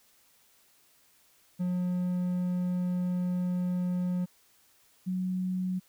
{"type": "tone pair in turn", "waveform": ["triangle", "sine"], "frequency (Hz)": [179.7, 184.33], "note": ["F3", "F#3"], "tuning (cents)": [50, -6], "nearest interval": "unison", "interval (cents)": 44, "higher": "second", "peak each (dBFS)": [-25, -28], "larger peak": "first", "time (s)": [[1.59, 4.26], [5.06, 5.8]], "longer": "first", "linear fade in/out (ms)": 20, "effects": ["white hiss -64 dBFS RMS until 5.88 s"]}